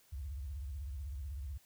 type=tone with vibrato; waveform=sine; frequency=69.3 Hz; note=C#2; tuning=in tune; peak=-39 dBFS; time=0.12-1.58 s; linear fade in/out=10 ms; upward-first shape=sine; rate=16 Hz; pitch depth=260 cents each way; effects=white hiss -67 dBFS RMS until 1.65 s